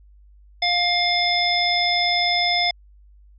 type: harmonic tone with a mistuned harmonic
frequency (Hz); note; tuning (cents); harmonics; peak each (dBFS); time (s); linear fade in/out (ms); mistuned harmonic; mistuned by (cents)
706; F5; +19; 1 / 3 / 5 / 7; -23 / -23 / -23 / -23; 0.62-2.71; 5; 7; +65
effects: added 50 Hz sine -47 dBFS peak until 3.38 s + AAC 64 kbps